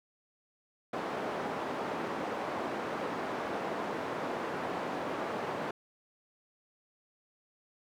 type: band-pass noise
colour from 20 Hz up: white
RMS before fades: -36 dBFS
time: 0.93-5.71 s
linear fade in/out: 5 ms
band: 210 to 900 Hz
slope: 12 dB/octave
effects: none